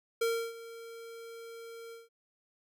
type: tone with ADSR envelope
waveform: square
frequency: 459.9 Hz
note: A#4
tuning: 23 cents flat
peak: -27 dBFS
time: 0.21-2.09 s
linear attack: 8 ms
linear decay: 310 ms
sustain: -18 dB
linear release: 170 ms
effects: none